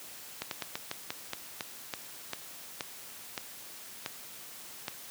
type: slowing click train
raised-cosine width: 0.2 ms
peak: -16 dBFS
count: 14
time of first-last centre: 0.42-4.882 s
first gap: 92 ms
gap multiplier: 1.2
effects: white hiss -47 dBFS RMS until 5.1 s + high-pass 100 Hz 12 dB/octave